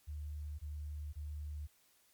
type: tone bursts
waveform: sine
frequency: 74.6 Hz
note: D2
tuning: 28 cents sharp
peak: -40 dBFS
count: 3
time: 0.07-1.674 s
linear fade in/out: 20 ms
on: 520 ms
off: 22 ms
effects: white hiss -70 dBFS RMS until 2.13 s + MP3 96 kbps